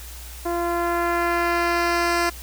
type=tone with low-pass filter sweep; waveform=10% pulse; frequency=344.2 Hz; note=F4; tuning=25 cents flat; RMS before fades=-22 dBFS; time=0.45-2.3 s; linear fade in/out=10 ms; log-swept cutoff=760 to 9200 Hz; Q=0.74; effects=added 60 Hz sine -37 dBFS peak until 2.42 s + white hiss -41 dBFS RMS until 2.42 s